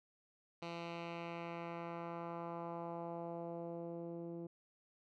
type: tone with low-pass filter sweep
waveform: 10% pulse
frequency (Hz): 169.5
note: E3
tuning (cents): +49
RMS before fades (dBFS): -45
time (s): 0.62-4.47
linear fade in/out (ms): 5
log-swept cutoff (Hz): 3800 to 350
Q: 1.5
effects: none